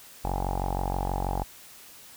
sawtooth tone with low-pass filter, 46.25 Hz, F#1, in tune, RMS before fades -29 dBFS, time 0.24-1.44 s, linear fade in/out 10 ms, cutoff 820 Hz, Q 9.1, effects white hiss -49 dBFS RMS until 2.16 s

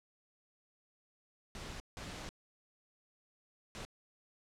pink noise bursts at uneven times, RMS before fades -45 dBFS, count 3, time 1.55-1.8 / 1.97-2.29 / 3.75-3.85 s, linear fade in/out 0 ms, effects low-pass 7000 Hz 12 dB/octave

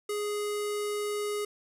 square tone with low-pass filter, 415.3 Hz, G#4, in tune, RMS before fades -32 dBFS, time 0.09-1.45 s, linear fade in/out 5 ms, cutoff 11000 Hz, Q 2.2, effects 10-bit

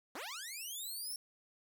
10% pulse linear sweep, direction up, 218.9 to 5500 Hz, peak -34 dBFS, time 0.15-1.16 s, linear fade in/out 2 ms, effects none

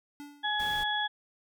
square tone with exponential decay, 289 Hz, D4, 28 cents flat, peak -40 dBFS, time 0.2-0.66 s, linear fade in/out 0 ms, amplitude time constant 100 ms
harmonic tone, 842 Hz, G#5, 24 cents sharp, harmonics 1 / 2 / 4, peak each -32 / -32 / -32 dBFS, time 0.43-1.08 s, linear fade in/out 20 ms
pink noise, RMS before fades -43 dBFS, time 0.59-0.84 s, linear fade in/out 10 ms
effects none

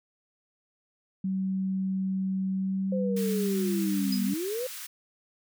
sine tone with pitch glide, 190.3 to 196.33 Hz, F#3 to G3, +49 to +3 cents, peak -26 dBFS, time 1.24-4.34 s, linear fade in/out 5 ms, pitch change +54 cents, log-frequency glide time 2.53-3.58 s
sine linear two-way sweep, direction down then up, 524 to 233.1 to 524 Hz, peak -29 dBFS, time 2.92-4.67 s, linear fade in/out 5 ms, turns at 4.24 s
white high-pass noise, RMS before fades -40 dBFS, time 3.16-4.87 s, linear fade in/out 10 ms, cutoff 1200 Hz, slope 24 dB/octave
sine tone with exponential decay, 4978 Hz, D#8, in tune, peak -29 dBFS, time 4.12-4.27 s, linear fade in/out 5 ms, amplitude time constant 32 ms
effects none

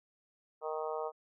harmonic tone, 155.9 Hz, D#3, 4 cents sharp, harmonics 3 / 4 / 5 / 6 / 7 / 8, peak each -38 / -40 / -42 / -44 / -45 / -46 dBFS, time 0.61-1.12 s, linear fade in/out 50 ms, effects none

